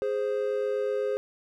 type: tone pair together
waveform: triangle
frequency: 415.3 / 523.2 Hz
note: G#4 / C5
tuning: 0 / 0 cents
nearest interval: major third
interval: 400 cents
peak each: -26 / -27 dBFS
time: 0.02-1.17 s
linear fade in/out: 0 ms
effects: none